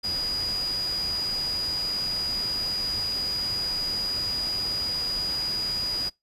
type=tone in noise; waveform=sine; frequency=4902 Hz; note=D#8; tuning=27 cents flat; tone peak=-26 dBFS; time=0.03-6.1 s; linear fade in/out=20 ms; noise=pink; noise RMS=-38 dBFS; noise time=0.03-6.1 s; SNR=+9 dB; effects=noise-tail reverb RT60 0.2 s tail -24 dB re dry + resampled to 32000 Hz